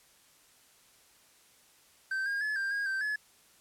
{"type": "tone with pitch steps", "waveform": "triangle", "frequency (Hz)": [1553, 1621, 1714, 1586, 1632, 1560, 1706], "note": ["G6", "G#6", "A6", "G6", "G#6", "G6", "G#6"], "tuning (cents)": [-17, -42, -46, 20, -31, -9, 46], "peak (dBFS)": -28, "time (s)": [2.11, 3.16], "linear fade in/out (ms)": 5, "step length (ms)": 150, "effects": ["white hiss -62 dBFS RMS until 3.6 s", "low-pass 12000 Hz 12 dB/octave"]}